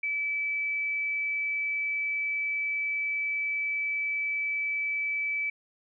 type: tone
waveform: sine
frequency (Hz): 2305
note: D7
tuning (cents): -33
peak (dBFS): -27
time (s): 0.03-5.5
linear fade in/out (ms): 5
effects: none